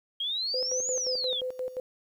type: exponential two-way sweep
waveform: sine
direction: up then down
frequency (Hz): 3200 to 7030 to 3200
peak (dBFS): -28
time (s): 0.2-1.41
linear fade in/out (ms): 5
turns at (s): 0.9
type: tone with tremolo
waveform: sine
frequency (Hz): 509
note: C5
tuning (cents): -48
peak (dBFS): -29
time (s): 0.54-1.8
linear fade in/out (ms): 2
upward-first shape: square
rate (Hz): 5.7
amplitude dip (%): 75
effects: 10-bit